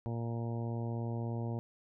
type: harmonic tone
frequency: 116.54 Hz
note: A#2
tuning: in tune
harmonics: 1 / 2 / 3 / 4 / 5 / 6 / 7 / 8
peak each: -35 / -41 / -45 / -47 / -49 / -51 / -52 / -53 dBFS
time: 0.06-1.59 s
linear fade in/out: 0 ms
effects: none